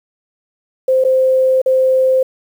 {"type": "tone with dropouts", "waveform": "sine", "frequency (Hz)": 521, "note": "C5", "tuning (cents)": -7, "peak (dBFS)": -9, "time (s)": [0.88, 2.23], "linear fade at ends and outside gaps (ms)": 5, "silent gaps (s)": [[1.04, 1.048], [1.617, 1.66]], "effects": ["7-bit"]}